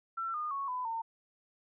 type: tone with pitch steps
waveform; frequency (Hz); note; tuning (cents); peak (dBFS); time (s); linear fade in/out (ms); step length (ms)
sine; 1346 / 1220.1 / 1106 / 1002.6 / 908.8; E6 / D#6 / C#6 / B5 / A#5; +36 / -34 / -4 / +26 / -44; -33; 0.17-1.02; 10; 170
effects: none